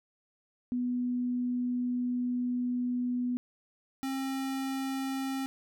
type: tone pair in turn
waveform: sine / square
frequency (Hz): 246.7 / 267.8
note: B3 / C4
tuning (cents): -2 / +40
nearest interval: minor second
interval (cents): 142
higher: second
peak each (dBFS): -28 / -32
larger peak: first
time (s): 0.72-3.37 / 4.03-5.46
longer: first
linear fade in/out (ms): 0
effects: none